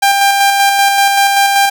sawtooth tone with tremolo, 795 Hz, G5, 24 cents sharp, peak -3 dBFS, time 0.02-1.7 s, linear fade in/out 10 ms, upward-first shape square, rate 5.2 Hz, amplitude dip 30%, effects none

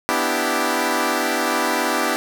10% pulse chord, E minor seventh, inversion second, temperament equal with one note detuned, 246.9 / 293.7 / 329.6 / 390.9 Hz, B3 / D4 / E4 / G4, 0 / 0 / 0 / -5 cents, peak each -16 dBFS, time 0.09-2.16 s, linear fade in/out 0 ms, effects none

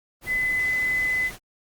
sine tone in noise, 2016 Hz, B6, 35 cents sharp, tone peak -21 dBFS, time 0.26-1.31 s, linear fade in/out 50 ms, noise pink, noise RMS -39 dBFS, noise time 0.21-1.39 s, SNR +15 dB, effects Opus 32 kbps

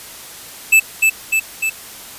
square tone with echo, 2629 Hz, E7, 5 cents flat, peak -7 dBFS, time 0.72-0.8 s, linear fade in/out 10 ms, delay 300 ms, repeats 3, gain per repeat -3 dB, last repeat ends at 1.7 s, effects white hiss -35 dBFS RMS until 2.18 s + resampled to 32000 Hz

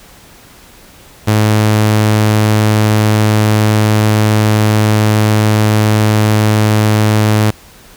sawtooth tone, 107.1 Hz, A2, 46 cents flat, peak -4 dBFS, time 1.27-7.51 s, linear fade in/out 10 ms, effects pink hiss -40 dBFS RMS until 7.96 s

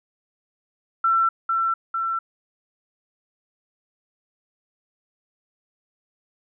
sine tone with echo, 1345 Hz, E6, 34 cents sharp, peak -16 dBFS, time 1.04-1.29 s, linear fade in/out 5 ms, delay 450 ms, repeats 2, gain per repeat -3 dB, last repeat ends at 2.19 s, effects none

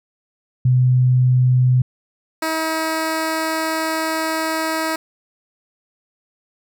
sine / 10% pulse tone pair in turn, 126.6 / 319.8 Hz, B2 / D#4, +43 / +48 cents, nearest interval octave + major third, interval 1605 cents, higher second, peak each -11 dBFS, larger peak neither, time 0.65-1.82 / 2.42-4.96 s, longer second, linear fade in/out 5 ms, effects none

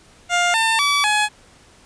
15% pulse tone with pitch steps, 704 / 898 / 1147 / 843 Hz, F5 / A5 / D6 / G#5, +14 / +35 / -41 / +26 cents, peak -9 dBFS, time 0.29-1.29 s, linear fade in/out 50 ms, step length 250 ms, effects pink hiss -50 dBFS RMS until 1.85 s + resampled to 22050 Hz

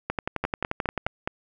two click trains, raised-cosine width 0.5 ms, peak -11 / -11 dBFS, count 12 / 5, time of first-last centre 0.1-1.065 / 0.44-1.275 s, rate 11.4 / 4.79 Hz, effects none

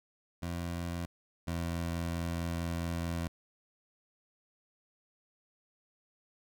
20% pulse tone pair in turn, 86 / 84.57 Hz, F2 / E2, -26 / +45 cents, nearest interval unison, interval 29 cents, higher first, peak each -30 / -28 dBFS, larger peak second, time 0.42-1.06 / 1.47-3.28 s, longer second, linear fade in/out 10 ms, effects none

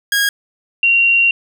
sawtooth / sine tone pair in turn, 1638 / 2755 Hz, G#6 / F7, -24 / -24 cents, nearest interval major sixth, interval 900 cents, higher second, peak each -9 dBFS, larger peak neither, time 0.12-0.29 / 0.83-1.31 s, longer second, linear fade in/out 2 ms, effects none

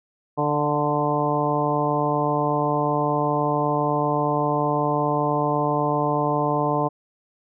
harmonic tone with a mistuned harmonic, 147.9 Hz, D3, 13 cents sharp, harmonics 1 / 2 / 3 / 4 / 5 / 6 / 7, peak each -27 / -27 / -27 / -27 / -27 / -27 / -27 dBFS, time 0.37-6.89 s, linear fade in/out 20 ms, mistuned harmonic 5, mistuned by -20 cents, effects none

